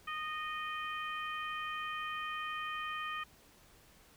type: harmonic tone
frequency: 618 Hz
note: D#5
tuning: 12 cents flat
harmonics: 2 / 3 / 4 / 5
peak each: -39 / -43 / -45 / -47 dBFS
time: 0.07-3.24 s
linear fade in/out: 10 ms
effects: pink hiss -62 dBFS RMS until 4.16 s